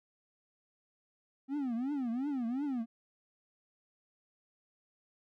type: tone with vibrato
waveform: triangle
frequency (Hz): 259.1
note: C4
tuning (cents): -17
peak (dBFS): -30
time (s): 1.48-2.86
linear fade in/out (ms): 50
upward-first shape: triangle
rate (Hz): 2.8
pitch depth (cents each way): 260
effects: none